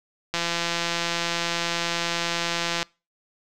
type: click train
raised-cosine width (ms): 0.2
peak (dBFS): -8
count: 424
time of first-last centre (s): 0.34-2.828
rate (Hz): 170
effects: noise-tail reverb RT60 0.3 s tail -25 dB re dry